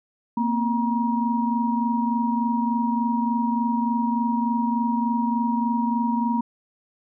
sine tone cluster, 231.8 / 255.2 / 950 Hz, A#3 / C4 / A#5, -10 / -43 / +33 cents, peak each -22 / -29 / -25 dBFS, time 0.37-6.41 s, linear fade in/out 5 ms, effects none

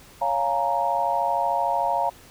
sine chord, Bb minor seventh, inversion first, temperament just, 559.4 / 699.2 / 839.1 / 932.3 Hz, Db5 / F5 / Ab5 / Bb5, +16 / +2 / +18 / 0 cents, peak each -29 / -25 / -28 / -24 dBFS, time 0.21-2.1 s, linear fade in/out 10 ms, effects pink hiss -49 dBFS RMS until 2.3 s

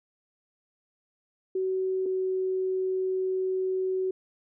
sine tone pair in turn, 376.5 / 375.2 Hz, F#4 / F#4, +30 / +24 cents, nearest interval unison, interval 6 cents, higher first, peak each -25 dBFS, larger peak neither, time 1.55-2.06 / 2.06-4.11 s, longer second, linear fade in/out 5 ms, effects none

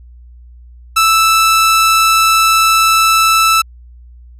sawtooth tone, 1318.5 Hz, E6, in tune, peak -4 dBFS, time 0.96-3.62 s, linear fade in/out 10 ms, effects added 60 Hz sine -35 dBFS peak until 4.39 s + resampled to 32000 Hz

